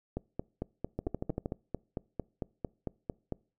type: two click trains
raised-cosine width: 2 ms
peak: -20 / -20 dBFS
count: 7 / 15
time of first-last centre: 0.99-1.459 / 0.17-3.323 s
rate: 12.8 / 4.44 Hz
effects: noise-tail reverb RT60 0.4 s tail -25 dB re dry